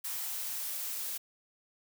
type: noise with high-pass filter sweep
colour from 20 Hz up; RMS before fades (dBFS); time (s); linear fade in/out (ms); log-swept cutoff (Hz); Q
blue; -37; 0.04-1.18; 10; 920 to 330; 1.7
effects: none